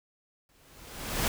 pink noise with exponential growth, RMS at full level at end -26 dBFS, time 0.49-1.28 s, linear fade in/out 1 ms, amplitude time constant 170 ms, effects none

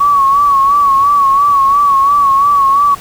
sine tone with vibrato, 1122 Hz, C#6, 21 cents sharp, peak -6 dBFS, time 0-2.95 s, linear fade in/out 10 ms, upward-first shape sine, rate 2.9 Hz, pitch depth 58 cents each way, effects pink hiss -33 dBFS RMS until 3 s

